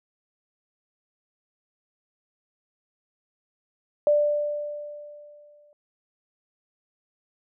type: tone with exponential decay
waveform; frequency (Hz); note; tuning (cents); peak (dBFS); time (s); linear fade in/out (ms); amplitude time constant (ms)
sine; 590; D5; +8; -15; 4.07-5.73; 1; 360
effects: none